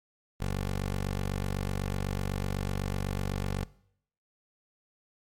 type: tone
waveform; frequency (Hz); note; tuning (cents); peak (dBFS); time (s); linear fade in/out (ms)
15% pulse; 48; G1; -36; -23; 0.4-3.65; 10
effects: noise-tail reverb RT60 0.7 s tail -21 dB re dry + MP3 64 kbps